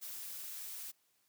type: noise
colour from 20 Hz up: blue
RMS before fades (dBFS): -45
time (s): 0.01-0.92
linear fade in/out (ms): 20
effects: white hiss -75 dBFS RMS until 1.28 s + high-pass 100 Hz 12 dB/octave